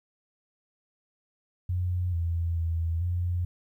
sine tone with pitch steps, 89.7 / 84.3 / 82.8 / 88.2 Hz, F2 / E2 / E2 / F2, +47 / +39 / +8 / +18 cents, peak -25 dBFS, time 1.69-3.45 s, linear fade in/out 5 ms, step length 440 ms, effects 11-bit

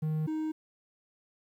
triangle tone pair in turn, 155.56 / 312.5 Hz, D#3 / D#4, 0 / +8 cents, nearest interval octave, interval 1208 cents, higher second, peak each -26 / -28 dBFS, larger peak first, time 0.02-0.27 / 0.27-0.52 s, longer neither, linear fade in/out 10 ms, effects 11-bit

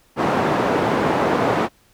white band-pass noise, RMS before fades -19 dBFS, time 0.16-1.69 s, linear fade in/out 50 ms, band 150 to 790 Hz, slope 12 dB/octave, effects pink hiss -57 dBFS RMS until 1.93 s

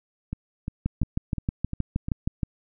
two click trains, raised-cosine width 5 ms, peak -17 / -12 dBFS, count 6 / 11, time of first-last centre 0.33-2.084 / 0.86-2.432 s, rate 2.85 / 6.36 Hz, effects none

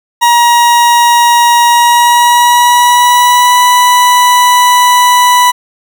40% pulse tone with pitch glide, 950 to 986.3 Hz, A#5 to B5, +33 to -3 cents, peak -3 dBFS, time 0.21-5.52 s, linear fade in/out 20 ms, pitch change +64 cents, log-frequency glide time 1.7-3.6 s, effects none

